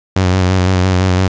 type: tone with vibrato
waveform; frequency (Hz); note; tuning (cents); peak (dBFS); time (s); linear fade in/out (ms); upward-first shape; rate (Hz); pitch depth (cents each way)
sawtooth; 92.5; F#2; 0; -6; 0.16-1.28; 5; square; 5.9; 31
effects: resampled to 16000 Hz + 7-bit